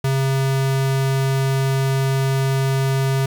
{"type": "tone", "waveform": "square", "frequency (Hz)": 134.7, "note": "C#3", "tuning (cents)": -49, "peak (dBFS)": -17, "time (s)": [0.04, 3.26], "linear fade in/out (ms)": 5, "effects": ["8-bit"]}